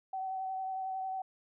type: tone with vibrato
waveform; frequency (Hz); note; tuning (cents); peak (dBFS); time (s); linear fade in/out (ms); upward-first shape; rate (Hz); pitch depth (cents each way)
sine; 760; F#5; +46; -34; 0.13-1.22; 5; triangle; 11; 21
effects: none